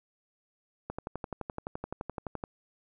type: click train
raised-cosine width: 1 ms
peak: -21 dBFS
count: 19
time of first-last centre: 0.9-2.438 s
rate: 11.7 Hz
effects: none